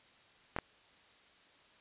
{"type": "clicks", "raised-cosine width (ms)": 0.5, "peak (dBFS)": -19, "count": 2, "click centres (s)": [0.564, 0.587], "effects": ["white hiss -63 dBFS RMS until 1.8 s", "resampled to 8000 Hz"]}